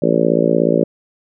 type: harmonic tone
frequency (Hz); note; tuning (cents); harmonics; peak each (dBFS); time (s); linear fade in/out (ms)
56.8; A#1; -44; 3 / 4 / 5 / 6 / 7 / 8 / 9 / 10; -20 / -20 / -20 / -20 / -20 / -20 / -20 / -20; 0.02-0.84; 5
effects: none